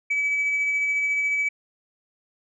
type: tone with tremolo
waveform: sine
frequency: 2290 Hz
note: D7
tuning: 44 cents flat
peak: -18 dBFS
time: 0.1-1.49 s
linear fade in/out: 10 ms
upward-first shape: sine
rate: 14 Hz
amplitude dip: 30%
effects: tanh soft clip ceiling -18 dBFS